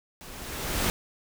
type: noise with level ramp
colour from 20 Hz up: pink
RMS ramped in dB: -45 to -25 dBFS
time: 0.21-0.9 s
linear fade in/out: 0 ms
effects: none